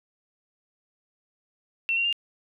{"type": "tone with pitch steps", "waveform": "sine", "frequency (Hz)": [2705, 2754, 2804], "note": ["E7", "F7", "F7"], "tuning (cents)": [44, -25, 6], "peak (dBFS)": -22, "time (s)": [1.89, 2.127], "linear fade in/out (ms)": 0, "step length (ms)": 79, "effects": []}